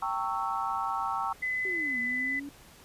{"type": "chord", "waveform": "sine", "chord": "G diminished seventh", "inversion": "none", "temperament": "equal with one note detuned", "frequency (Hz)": [784, 910, 1108.7, 1318.5], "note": ["G5", "Bb5", "Db6", "Fb6"], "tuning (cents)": [0, -42, 0, 0], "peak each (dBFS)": -34, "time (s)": [0.02, 1.33], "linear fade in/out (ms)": 5}
{"type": "tone with pitch glide", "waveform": "sine", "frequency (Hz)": [2015, 2003], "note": ["B6", "B6"], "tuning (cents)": [34, 24], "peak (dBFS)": -28, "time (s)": [1.42, 2.4], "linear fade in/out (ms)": 10, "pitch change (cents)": -10, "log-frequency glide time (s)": [1.92, 2.07]}
{"type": "linear two-way sweep", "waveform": "sine", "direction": "down then up", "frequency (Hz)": [390, 233.1, 287.4], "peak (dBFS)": -37, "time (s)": [1.65, 2.49], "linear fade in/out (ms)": 0, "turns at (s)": 1.99}
{"effects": ["pink hiss -54 dBFS RMS until 2.84 s", "resampled to 32000 Hz"]}